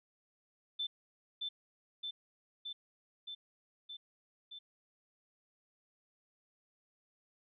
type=tone with echo; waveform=sine; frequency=3535 Hz; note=A7; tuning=7 cents sharp; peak=-34 dBFS; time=0.79-0.87 s; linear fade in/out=10 ms; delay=620 ms; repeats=6; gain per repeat=-2 dB; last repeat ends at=4.59 s; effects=none